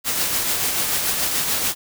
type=noise with tremolo; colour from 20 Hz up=white; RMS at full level=-20 dBFS; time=0.04-1.75 s; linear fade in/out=50 ms; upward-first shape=triangle; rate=6.9 Hz; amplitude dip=40%; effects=none